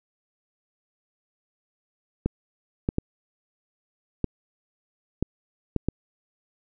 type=clicks; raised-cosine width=3 ms; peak=-10 dBFS; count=7; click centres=2.26 / 2.889 / 2.984 / 4.243 / 5.226 / 5.763 / 5.886 s; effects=none